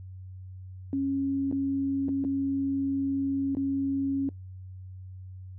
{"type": "tone with dropouts", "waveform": "sine", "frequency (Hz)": 274.1, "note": "C#4", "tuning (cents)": -19, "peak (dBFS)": -25, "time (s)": [0.93, 4.29], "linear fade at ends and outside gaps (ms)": 1, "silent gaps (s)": [[1.514, 1.525], [2.084, 2.09], [2.241, 2.248], [3.55, 3.569]], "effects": ["noise-tail reverb RT60 0.2 s tail -24 dB re dry", "added 93 Hz sine -40 dBFS peak until 5.58 s"]}